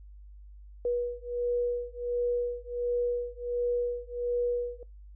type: beating tone pair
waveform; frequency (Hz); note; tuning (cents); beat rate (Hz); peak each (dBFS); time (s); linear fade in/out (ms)
sine; 483.7 / 485.1; B4 / B4; -36 / -31; 1.4; -31; 0.85-4.83; 2
effects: noise-tail reverb RT60 0.2 s tail -22 dB re dry + added 50 Hz sine -46 dBFS peak until 5.15 s